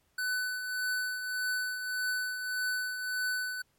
square tone with tremolo, 1500 Hz, F#6, 23 cents sharp, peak -29 dBFS, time 0.18-3.62 s, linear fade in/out 5 ms, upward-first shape triangle, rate 1.7 Hz, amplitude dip 55%, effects pink hiss -72 dBFS RMS until 3.78 s + MP3 64 kbps

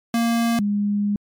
square / sine tone pair in turn, 232.4 / 204.8 Hz, A#3 / G#3, -5 / -24 cents, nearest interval major second, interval 219 cents, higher first, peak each -18 dBFS, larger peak neither, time 0.14-0.59 / 0.59-1.16 s, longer second, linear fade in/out 2 ms, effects MP3 96 kbps

